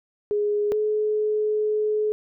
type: tone pair in turn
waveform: sine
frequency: 415.3 / 426 Hz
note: G#4 / G#4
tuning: 0 / +44 cents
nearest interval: unison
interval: 44 cents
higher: second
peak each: -20 dBFS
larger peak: neither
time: 0.31-0.72 / 0.72-2.12 s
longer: second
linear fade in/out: 0 ms
effects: none